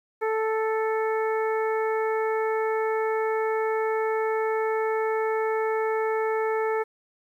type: harmonic tone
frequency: 440 Hz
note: A4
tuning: in tune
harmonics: 1 / 2 / 3 / 4 / 5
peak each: -24 / -30 / -34 / -36 / -38 dBFS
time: 0.21-6.84 s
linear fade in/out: 20 ms
effects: 10-bit